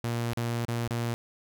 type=tone with dropouts; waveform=sawtooth; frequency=117.8 Hz; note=A#2; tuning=19 cents sharp; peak=-24 dBFS; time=0.04-1.14 s; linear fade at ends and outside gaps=0 ms; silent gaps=0.333-0.373 / 0.652-0.683 / 0.876-0.908 s; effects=none